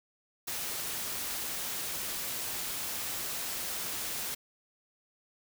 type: noise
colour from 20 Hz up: white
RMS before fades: -36 dBFS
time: 0.47-4.35 s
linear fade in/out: 10 ms
effects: none